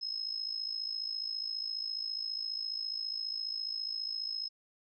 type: tone with amplitude modulation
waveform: sine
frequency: 5160 Hz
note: E8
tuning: 38 cents flat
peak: -31 dBFS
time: 0.01-4.49 s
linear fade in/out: 20 ms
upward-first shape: sine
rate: 54.7 Hz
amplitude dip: 75%
effects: none